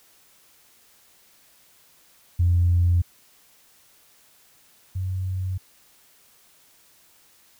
sine tone pair in turn, 87.31 / 93.23 Hz, F2 / F#2, 0 / +14 cents, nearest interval minor second, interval 114 cents, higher second, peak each -15 / -24 dBFS, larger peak first, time 2.39-3.02 / 4.95-5.58 s, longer neither, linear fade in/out 10 ms, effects tanh soft clip ceiling -11 dBFS + white hiss -57 dBFS RMS until 7.59 s

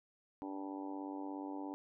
harmonic tone, 97 Hz, G2, 18 cents flat, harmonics 3 / 4 / 5 / 6 / 7 / 8 / 9 / 10, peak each -42 / -52 / -54 / -54 / -60 / -51 / -51 / -55 dBFS, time 0.42-1.74 s, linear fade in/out 0 ms, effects none

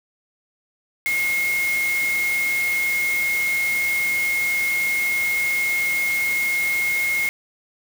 sine tone in noise, 2153 Hz, C7, 49 cents sharp, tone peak -19 dBFS, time 1.06-7.29 s, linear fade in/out 0 ms, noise white, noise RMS -31 dBFS, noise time 1.06-7.29 s, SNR +9 dB, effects none

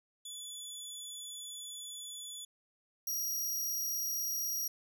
20% pulse tone pair in turn, 3445 / 5712 Hz, A7 / F8, -37 / +38 cents, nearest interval major sixth, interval 875 cents, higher second, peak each -37 / -28 dBFS, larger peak second, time 0.25-2.45 / 3.07-4.68 s, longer first, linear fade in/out 5 ms, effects none

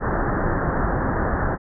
pink low-pass noise, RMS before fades -22 dBFS, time 0-1.58 s, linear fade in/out 50 ms, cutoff 1800 Hz, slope 96 dB/octave, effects none

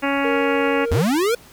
harmonic tone, 278.4 Hz, C#4, 8 cents sharp, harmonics 1 / 2 / 3 / 4 / 5 / 6 / 7 / 8 / 9 / 10, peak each -22 / -25 / -27 / -28 / -29 / -30 / -30 / -31 / -32 / -32 dBFS, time 0.02-0.86 s, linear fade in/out 20 ms
triangle tone, 466.2 Hz, A#4, in tune, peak -19 dBFS, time 0.24-1.02 s, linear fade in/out 10 ms
square linear sweep, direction up, 64.1 to 493.9 Hz, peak -17 dBFS, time 0.91-1.35 s, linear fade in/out 5 ms
effects pink hiss -47 dBFS RMS until 1.52 s

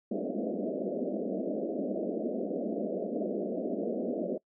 pink band-pass noise, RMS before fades -33 dBFS, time 0.11-4.38 s, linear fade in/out 5 ms, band 190 to 660 Hz, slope 96 dB/octave, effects noise-tail reverb RT60 0.1 s tail -23 dB re dry

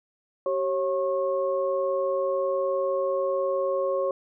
sine tone cluster, 384.8 / 546 / 1088 Hz, G4 / C#5 / C#6, -32 / -26 / -33 cents, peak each -30 / -24 / -33 dBFS, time 0.46-4.11 s, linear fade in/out 2 ms, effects none

